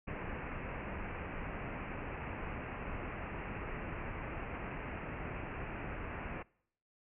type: low-pass noise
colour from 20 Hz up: pink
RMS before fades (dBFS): -42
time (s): 0.07-6.43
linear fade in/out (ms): 10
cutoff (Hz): 2700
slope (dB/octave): 96
effects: noise-tail reverb RT60 0.7 s tail -25 dB re dry